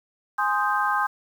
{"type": "chord", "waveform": "sine", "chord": "Ab major seventh", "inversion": "none", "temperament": "equal", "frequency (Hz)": [830.6, 1046.5, 1244.5, 1568], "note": ["Ab5", "C6", "Eb6", "G6"], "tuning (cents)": [0, 0, 0, 0], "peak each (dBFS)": -26, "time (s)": [0.38, 1.07], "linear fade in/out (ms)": 10, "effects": ["8-bit"]}